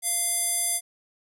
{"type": "tone with band-pass filter", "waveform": "square", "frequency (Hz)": 691, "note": "F5", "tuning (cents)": -19, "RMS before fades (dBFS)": -26, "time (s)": [0.02, 0.81], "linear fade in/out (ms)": 50, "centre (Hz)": 10000, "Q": 4.5, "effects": []}